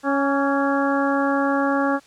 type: harmonic tone with a mistuned harmonic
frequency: 277.2 Hz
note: C#4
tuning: in tune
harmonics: 1 / 2 / 3 / 4 / 5 / 6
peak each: -21 / -24 / -26 / -27 / -28 / -29 dBFS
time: 0.03-2 s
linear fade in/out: 50 ms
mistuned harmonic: 4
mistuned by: +36 cents
effects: white hiss -52 dBFS RMS until 2.06 s + low-pass 7000 Hz 12 dB/octave